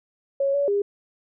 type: tone with pitch steps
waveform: sine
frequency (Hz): 552 / 567 / 404.7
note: C#5 / C#5 / G#4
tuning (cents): -7 / +39 / -45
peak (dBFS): -19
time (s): 0.4-0.82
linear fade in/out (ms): 5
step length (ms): 140
effects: none